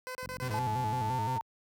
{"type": "tone bursts", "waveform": "15% pulse", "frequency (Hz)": 509, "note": "C5", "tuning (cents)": -48, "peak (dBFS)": -31, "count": 5, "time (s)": [0.07, 0.59], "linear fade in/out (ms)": 0, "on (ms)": 80, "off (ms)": 30}
{"type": "click train", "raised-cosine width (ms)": 5, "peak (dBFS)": -35, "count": 43, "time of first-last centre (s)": [0.23, 1.149], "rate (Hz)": 45.7}
{"type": "tone with vibrato", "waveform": "40% pulse", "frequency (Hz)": 117.1, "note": "A#2", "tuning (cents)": 8, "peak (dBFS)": -32, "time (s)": [0.41, 1.39], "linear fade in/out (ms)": 20, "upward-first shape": "square", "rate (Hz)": 5.8, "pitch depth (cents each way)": 150}
{"type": "tone with pitch glide", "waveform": "sine", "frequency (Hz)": [865, 907.5], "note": ["A5", "A#5"], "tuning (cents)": [-30, -47], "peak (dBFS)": -31, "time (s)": [0.54, 1.41], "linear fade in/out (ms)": 0, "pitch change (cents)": 83, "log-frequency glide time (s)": [0.97, 1.23]}
{"effects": ["high-pass 60 Hz 12 dB/octave"]}